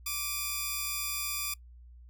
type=tone pair together; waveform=5% pulse; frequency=1162.4 / 2463 Hz; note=D6 / D#7; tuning=-18 / -18 cents; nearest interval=octave + minor second; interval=1300 cents; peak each=-24 dBFS; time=0.06-1.54 s; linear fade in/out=5 ms; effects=noise-tail reverb RT60 0.1 s tail -23 dB re dry + added 60 Hz sine -49 dBFS peak until 2.09 s